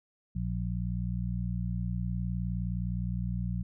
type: harmonic tone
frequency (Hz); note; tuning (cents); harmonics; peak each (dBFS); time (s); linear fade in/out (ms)
59.5; A#1; +36; 1 / 2 / 3; -34 / -34 / -34; 0.35-3.63; 10
effects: none